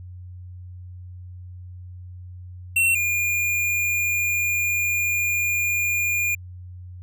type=tone pair in turn; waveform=square; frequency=2715 / 2419 Hz; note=F7 / D#7; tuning=-50 / -49 cents; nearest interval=major second; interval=199 cents; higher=first; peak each=-17 / -21 dBFS; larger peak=first; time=2.76-2.95 / 2.95-6.35 s; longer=second; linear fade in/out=5 ms; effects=added 90 Hz sine -36 dBFS peak until 7.02 s